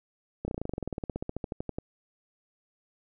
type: slowing click train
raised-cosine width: 2 ms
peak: -19 dBFS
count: 25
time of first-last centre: 0.45-1.785 s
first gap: 30 ms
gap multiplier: 1.05
effects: none